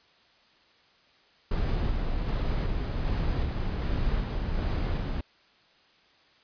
brown noise with tremolo, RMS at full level -27 dBFS, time 1.51-5.21 s, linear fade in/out 5 ms, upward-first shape square, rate 1.3 Hz, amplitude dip 25%, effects white hiss -61 dBFS RMS until 6.43 s + resampled to 11025 Hz

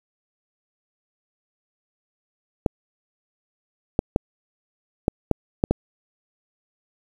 clicks, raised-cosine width 2 ms, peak -4 dBFS, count 7, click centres 2.662 / 3.991 / 4.161 / 5.081 / 5.313 / 5.639 / 5.71 s, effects 7-bit

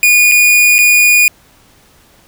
45% pulse tone with dropouts, 2448 Hz, D#7, 29 cents flat, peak -5 dBFS, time 0.03-1.28 s, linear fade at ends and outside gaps 1 ms, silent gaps 0.315-0.319 / 0.783-0.788 s, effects pink hiss -47 dBFS RMS until 2.27 s

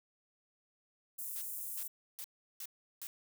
white high-pass noise, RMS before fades -42 dBFS, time 1.18-1.88 s, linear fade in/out 10 ms, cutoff 8600 Hz, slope 24 dB/octave
blue noise bursts, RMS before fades -44 dBFS, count 5, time 1.36-3.07 s, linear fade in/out 0 ms, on 54 ms, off 360 ms
effects none

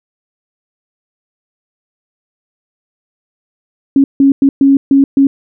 sine tone bursts at uneven times, 275 Hz, C#4, 14 cents flat, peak -4 dBFS, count 6, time 3.96-4.04 / 4.2-4.32 / 4.42-4.49 / 4.61-4.77 / 4.91-5.04 / 5.17-5.27 s, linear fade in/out 2 ms, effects none

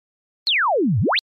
sine exponential two-way sweep, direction down then up, 4435 to 90.6 to 4435 Hz, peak -15 dBFS, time 0.47-1.19 s, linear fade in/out 0 ms, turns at 1 s, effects MP3 64 kbps

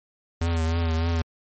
square tone with vibrato, 82.5 Hz, E2, 2 cents sharp, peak -22 dBFS, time 0.41-1.22 s, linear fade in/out 5 ms, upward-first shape triangle, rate 3.3 Hz, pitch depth 52 cents each way, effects MP3 32 kbps

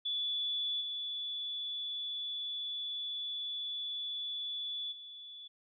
sine tone with level steps, 3446 Hz, A7, 37 cents flat, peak -32 / -36 / -46 dBFS, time 0.05-5.48 s, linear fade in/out 10 ms, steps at 0.8 / 4.91 s, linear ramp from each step 20 ms, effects none

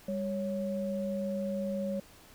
sine tone pair together, 200 / 554 Hz, G3 / C#5, +35 / -1 cents, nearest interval octave + tritone, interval 1764 cents, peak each -33 / -34 dBFS, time 0.08-2 s, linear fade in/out 5 ms, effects pink hiss -56 dBFS RMS until 2.34 s

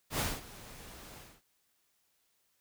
pink noise with ADSR envelope, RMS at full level -31 dBFS, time 0.1-1.42 s, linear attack 94 ms, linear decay 210 ms, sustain -19 dB, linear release 250 ms, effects white hiss -75 dBFS RMS until 2.6 s

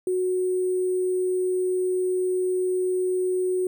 sine tone with sample-and-hold, 367.8 Hz, F#4, 10 cents flat, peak -21 dBFS, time 0.07-3.67 s, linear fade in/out 2 ms, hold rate 8820 Hz, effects none

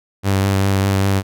sawtooth tone with vibrato, 97.6 Hz, G2, 7 cents flat, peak -10 dBFS, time 0.23-1.23 s, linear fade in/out 50 ms, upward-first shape triangle, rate 5 Hz, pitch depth 24 cents each way, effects none

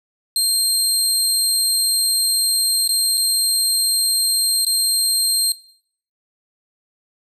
25% pulse tone with dropouts, 4186 Hz, C8, in tune, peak -11 dBFS, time 0.36-5.52 s, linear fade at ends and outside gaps 1 ms, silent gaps 2.877-2.891 / 3.173-3.177 / 4.649-4.666 s, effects noise-tail reverb RT60 0.6 s tail -18 dB re dry

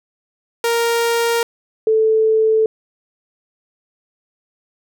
sawtooth / sine tone pair in turn, 466.2 / 439.6 Hz, A#4 / A4, 0 / -2 cents, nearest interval minor second, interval 102 cents, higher first, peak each -11 dBFS, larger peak neither, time 0.64-1.43 / 1.87-2.66 s, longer neither, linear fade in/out 2 ms, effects none

